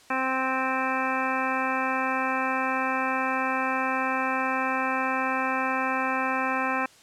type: harmonic tone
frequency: 261.6 Hz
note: C4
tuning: in tune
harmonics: 1 / 2 / 3 / 4 / 5 / 6 / 7 / 9 / 10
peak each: -32 / -34 / -31 / -30 / -33 / -33 / -34 / -35 / -36 dBFS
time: 0.1-6.86 s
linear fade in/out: 5 ms
effects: white hiss -54 dBFS RMS until 7.02 s + low-pass 8000 Hz 12 dB/octave